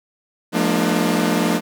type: tone cluster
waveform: sawtooth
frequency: 174.4 / 215.1 / 237.4 / 300.6 Hz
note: F3 / A3 / A#3 / D4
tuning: -2 / -39 / +32 / +40 cents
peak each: -18 dBFS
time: 0.52-1.61 s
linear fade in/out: 50 ms
effects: none